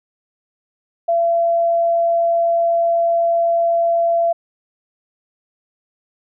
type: tone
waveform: sine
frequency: 677 Hz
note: E5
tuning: 46 cents sharp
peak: -13 dBFS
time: 1.08-4.33 s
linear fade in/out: 10 ms
effects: none